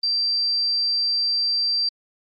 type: tone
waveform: sine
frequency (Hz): 4700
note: D8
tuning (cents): +1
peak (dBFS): -19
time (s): 0.03-1.89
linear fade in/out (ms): 5
effects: Opus 32 kbps